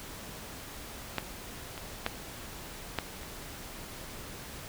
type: clicks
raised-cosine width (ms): 0.3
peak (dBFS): -13 / -24 / -12 / -13 / -29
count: 5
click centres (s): 1.183 / 1.778 / 2.064 / 2.987 / 3.232
effects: pink hiss -44 dBFS RMS until 4.68 s